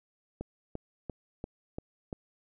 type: click train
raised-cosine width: 2 ms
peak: -23 dBFS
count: 6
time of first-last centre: 0.41-2.128 s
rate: 2.91 Hz
effects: none